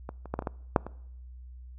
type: clicks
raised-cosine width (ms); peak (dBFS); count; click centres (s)
1; -22 / -28 / -16 / -16 / -24 / -16 / -6 / -23; 8; 0.091 / 0.257 / 0.34 / 0.391 / 0.423 / 0.472 / 0.762 / 0.866
effects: noise-tail reverb RT60 0.8 s tail -24 dB re dry + added 62 Hz sine -43 dBFS peak until 1.78 s